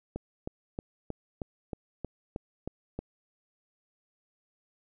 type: click train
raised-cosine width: 2 ms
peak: -21 dBFS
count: 10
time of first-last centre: 0.16-2.99 s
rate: 3.18 Hz
effects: none